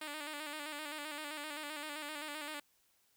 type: tone with vibrato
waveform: 5% pulse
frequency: 299.4 Hz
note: D4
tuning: 33 cents sharp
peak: -30 dBFS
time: 0.01-2.6 s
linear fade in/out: 5 ms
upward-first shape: square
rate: 7.7 Hz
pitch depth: 53 cents each way
effects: white hiss -73 dBFS RMS until 3.16 s